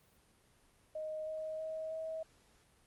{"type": "tone with pitch steps", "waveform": "sine", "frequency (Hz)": [622.3, 628.4, 634.6, 640.9], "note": ["D#5", "D#5", "D#5", "E5"], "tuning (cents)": [0, 17, 34, -49], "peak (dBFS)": -38, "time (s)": [0.95, 2.23], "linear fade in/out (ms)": 5, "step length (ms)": 320, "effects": ["pink hiss -68 dBFS RMS until 2.86 s", "Opus 32 kbps"]}